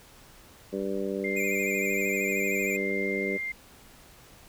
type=harmonic tone; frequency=98 Hz; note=G2; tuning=in tune; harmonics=2 / 3 / 4 / 5 / 6; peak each=-34 / -36 / -32 / -35 / -38 dBFS; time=0.72-3.38 s; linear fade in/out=20 ms
type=tone; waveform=sine; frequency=2102 Hz; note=C7; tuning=7 cents sharp; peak=-30 dBFS; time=1.24-3.52 s; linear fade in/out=5 ms
type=tone with vibrato; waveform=square; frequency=2400 Hz; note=D7; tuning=37 cents sharp; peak=-31 dBFS; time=1.36-2.77 s; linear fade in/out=10 ms; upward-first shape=sine; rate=13 Hz; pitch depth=59 cents each way
effects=pink hiss -53 dBFS RMS until 4.48 s